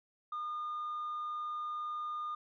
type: tone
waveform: sine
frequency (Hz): 1217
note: D#6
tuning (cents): -39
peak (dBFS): -34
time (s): 0.32-2.35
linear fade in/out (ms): 5
effects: tanh soft clip ceiling -34 dBFS